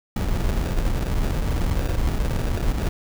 brown noise with sample-and-hold, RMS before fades -22 dBFS, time 0.16-2.89 s, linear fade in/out 5 ms, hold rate 1050 Hz, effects none

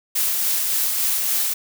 blue noise with tremolo, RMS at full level -20 dBFS, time 0.15-1.54 s, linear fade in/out 10 ms, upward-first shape sine, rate 3.5 Hz, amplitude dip 25%, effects none

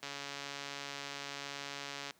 click train, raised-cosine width 0.2 ms, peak -24 dBFS, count 294, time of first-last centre 0.03-2.108 s, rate 141 Hz, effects pink hiss -67 dBFS RMS until 2.19 s + high-pass 150 Hz 12 dB/octave

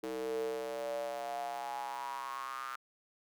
square tone with high-pass filter sweep, 64.1 Hz, C2, 35 cents flat, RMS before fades -39 dBFS, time 0.03-2.76 s, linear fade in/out 5 ms, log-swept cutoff 380 to 1300 Hz, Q 7.9, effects none

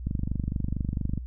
click train, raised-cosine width 5 ms, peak -16 dBFS, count 28, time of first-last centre 0.07-1.177 s, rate 24.4 Hz, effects added 61 Hz sine -34 dBFS peak until 1.26 s

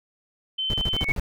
sine tone, 3076 Hz, G7, 33 cents flat, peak -24 dBFS, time 0.58-1.04 s, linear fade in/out 10 ms
brown noise bursts, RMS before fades -26 dBFS, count 7, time 0.7-1.197 s, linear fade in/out 0 ms, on 35 ms, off 42 ms
sine tone with exponential growth, 2217 Hz, C#7, in tune, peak -17 dBFS, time 0.91-1.12 s, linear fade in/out 5 ms, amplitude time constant 45 ms
effects none

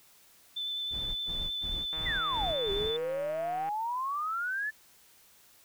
sine tone with vibrato, 3520 Hz, A7, in tune, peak -32 dBFS, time 0.56-2.97 s, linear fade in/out 10 ms, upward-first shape triangle, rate 9.6 Hz, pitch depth 17 cents each way
brown noise bursts, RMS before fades -39 dBFS, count 6, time 0.9-2.915 s, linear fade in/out 50 ms, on 260 ms, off 91 ms
click train, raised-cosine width 0.5 ms, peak -30 dBFS, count 279, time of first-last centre 1.93-3.689 s, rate 158 Hz
sine exponential two-way sweep, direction down then up, 2093 to 389.4 to 1765 Hz, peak -30 dBFS, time 2.05-4.71 s, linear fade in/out 20 ms, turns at 2.71 s
effects white hiss -60 dBFS RMS until 5.64 s

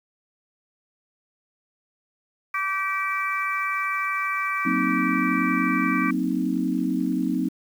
harmonic tone, 386.8 Hz, G4, 23 cents flat, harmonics 3 / 4 / 5 / 6, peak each -26 / -32 / -32 / -28 dBFS, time 2.54-6.11 s, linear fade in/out 5 ms
sine chord, C half-diminished seventh, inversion second, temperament equal with one note detuned, 185 / 230.3 / 261.6 / 311.1 Hz, Gb3 / Bb3 / C4 / Eb4, 0 / -21 / 0 / 0 cents, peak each -28 / -29 / -25 / -27 dBFS, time 4.65-7.49 s, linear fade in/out 10 ms
effects 8-bit

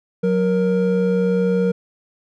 triangle tone pair together, 183.5 / 469.4 Hz, F#3 / A#4, -14 / +12 cents, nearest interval octave + major third, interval 1626 cents, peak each -16 dBFS, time 0.23-1.72 s, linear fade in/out 10 ms, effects none

